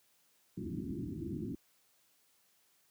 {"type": "low-pass noise", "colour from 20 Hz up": "white", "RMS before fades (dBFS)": -39, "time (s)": [0.57, 1.55], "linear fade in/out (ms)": 5, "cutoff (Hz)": 360, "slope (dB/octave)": 96, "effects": ["white hiss -71 dBFS RMS until 2.9 s", "high-pass 80 Hz 12 dB/octave"]}